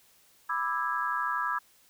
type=chord; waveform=sine; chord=E dominant seventh; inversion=second; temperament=just; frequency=988.9 / 1186.7 / 1318.5 / 1648.1 Hz; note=B5 / D6 / E6 / G#6; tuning=+2 / +18 / 0 / -14 cents; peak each=-33 dBFS; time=0.49-1.59 s; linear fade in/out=10 ms; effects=white hiss -62 dBFS RMS until 1.89 s